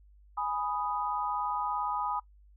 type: chord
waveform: sine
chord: G# minor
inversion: none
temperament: equal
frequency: 830.6 / 987.8 / 1244.5 Hz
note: G#5 / B5 / D#6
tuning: 0 / 0 / 0 cents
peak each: -34 dBFS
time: 0.37-2.2 s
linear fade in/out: 10 ms
effects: noise-tail reverb RT60 0.1 s tail -20 dB re dry + added 50 Hz sine -55 dBFS peak until 2.56 s

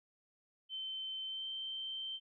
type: tone with pitch glide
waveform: sine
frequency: 3086 to 3118 Hz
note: G7 to G7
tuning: -28 to -10 cents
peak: -39 dBFS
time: 0.69-2.2 s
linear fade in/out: 50 ms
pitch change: +18 cents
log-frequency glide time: 1.26-1.46 s
effects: none

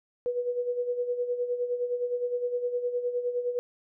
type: tone with tremolo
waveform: sine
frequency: 488.8 Hz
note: B4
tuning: 18 cents flat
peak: -24 dBFS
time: 0.26-3.59 s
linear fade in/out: 0 ms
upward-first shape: sine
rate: 9.7 Hz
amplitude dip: 65%
effects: none

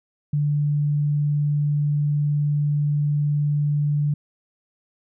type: tone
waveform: sine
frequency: 146.83 Hz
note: D3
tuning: in tune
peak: -18 dBFS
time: 0.33-4.14 s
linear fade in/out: 5 ms
effects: none

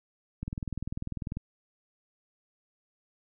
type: click train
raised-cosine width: 5 ms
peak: -21 dBFS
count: 20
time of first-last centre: 0.43-1.371 s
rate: 20.2 Hz
effects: none

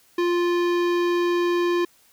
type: tone with hard clipping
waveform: sine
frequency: 349.2 Hz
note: F4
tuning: in tune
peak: -21 dBFS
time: 0.18-1.85 s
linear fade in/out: 5 ms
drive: 18 dB
effects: white hiss -58 dBFS RMS until 2.12 s

